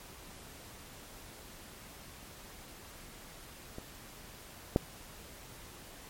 clicks, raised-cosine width 2 ms, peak -28 / -11 dBFS, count 2, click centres 3.784 / 4.761 s, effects pink hiss -51 dBFS RMS until 6.09 s + MP3 64 kbps

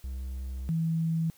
triangle / sine tone pair in turn, 64.9 / 163.19 Hz, C2 / E3, -13 / -17 cents, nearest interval octave + major third, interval 1596 cents, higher second, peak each -31 / -25 dBFS, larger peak second, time 0.04-0.69 / 0.69-1.3 s, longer first, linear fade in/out 0 ms, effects white hiss -60 dBFS RMS until 1.37 s

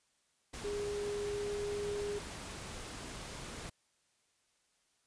sine tone in noise, 410.2 Hz, G#4, 21 cents flat, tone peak -35 dBFS, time 0.64-2.19 s, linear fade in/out 10 ms, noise pink, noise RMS -45 dBFS, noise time 0.53-3.7 s, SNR +7 dB, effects white hiss -75 dBFS RMS until 5.06 s + resampled to 22050 Hz

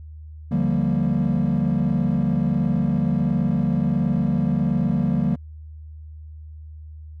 triangle chord, G minor seventh, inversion second, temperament equal, 146.83 / 174.61 / 196 / 233.1 Hz, D3 / F3 / G3 / Bb3, 0 / 0 / 0 / 0 cents, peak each -21 dBFS, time 0.51-5.36 s, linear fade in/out 10 ms, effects tanh soft clip ceiling -11 dBFS + added 77 Hz sine -36 dBFS peak until 7.2 s

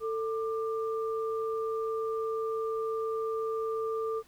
sine tone pair together, 445.7 / 1190 Hz, A4 / D6, +22 / +22 cents, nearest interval octave + perfect fourth, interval 1700 cents, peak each -30 / -37 dBFS, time 0-4.23 s, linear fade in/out 50 ms, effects pink hiss -61 dBFS RMS until 4.27 s

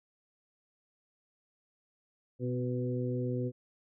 harmonic tone with a mistuned harmonic, 124.2 Hz, B2, 10 cents sharp, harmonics 1 / 2 / 3 / 4, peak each -33 / -36 / -38 / -39 dBFS, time 2.39-3.52 s, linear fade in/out 50 ms, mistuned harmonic 2, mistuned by +22 cents, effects none

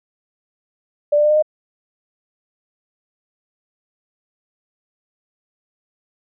sine tone with pitch steps, 587.3 / 594.1 / 601 / 608 / 615.1 Hz, D5 / D5 / D5 / D#5 / D#5, 0 / +20 / +40 / -40 / -20 cents, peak -11 dBFS, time 1.12-1.425 s, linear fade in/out 10 ms, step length 61 ms, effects none

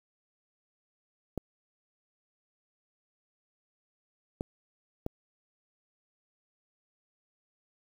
clicks, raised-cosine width 2 ms, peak -19 dBFS, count 3, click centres 1.377 / 4.409 / 5.064 s, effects 8-bit

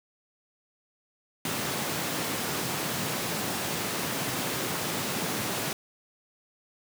pink high-pass noise, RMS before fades -31 dBFS, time 1.45-5.73 s, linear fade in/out 2 ms, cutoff 120 Hz, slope 24 dB/octave, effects none

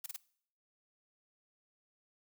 blue noise bursts, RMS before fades -41 dBFS, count 3, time 0.04-0.164 s, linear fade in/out 5 ms, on 22 ms, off 29 ms, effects noise-tail reverb RT60 0.6 s tail -21 dB re dry

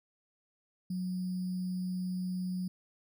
sine tone with sample-and-hold, 182.8 Hz, F#3, 21 cents flat, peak -32 dBFS, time 0.9-2.68 s, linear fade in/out 5 ms, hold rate 4900 Hz, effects none

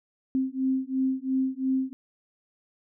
sine beating tone pair, 261.6 / 264.5 Hz, C4 / C4, 0 / +19 cents, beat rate 2.9 Hz, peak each -27 dBFS, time 0.35-1.93 s, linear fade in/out 0 ms, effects none

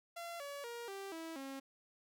sawtooth tone with pitch steps, 683 / 567.7 / 471.9 / 392.3 / 326.1 / 271 Hz, F5 / C#5 / A#4 / G4 / E4 / C#4, -39 / +41 / +21 / +1 / -19 / -39 cents, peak -40 dBFS, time 0.16-1.6 s, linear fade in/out 10 ms, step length 240 ms, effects none

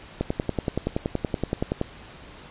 click train, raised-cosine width 2 ms, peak -10 dBFS, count 18, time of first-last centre 0.21-1.814 s, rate 10.6 Hz, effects pink hiss -45 dBFS RMS until 2.5 s + resampled to 8000 Hz

